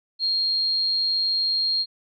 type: tone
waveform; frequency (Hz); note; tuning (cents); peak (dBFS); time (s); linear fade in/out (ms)
sine; 4233; C8; +19; -20; 0.19-1.86; 50
effects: none